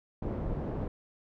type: low-pass noise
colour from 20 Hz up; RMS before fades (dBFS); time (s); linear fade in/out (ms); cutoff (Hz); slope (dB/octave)
pink; -34; 0.22-0.88; 5; 550; 12
effects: none